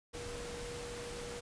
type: tone in noise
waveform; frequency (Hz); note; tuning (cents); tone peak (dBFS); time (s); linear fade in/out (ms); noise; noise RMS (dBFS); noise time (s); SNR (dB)
sine; 479.5; A#4; +49; -44; 0.13-1.41; 20; pink; -45; 0.13-1.41; -2
effects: resampled to 22050 Hz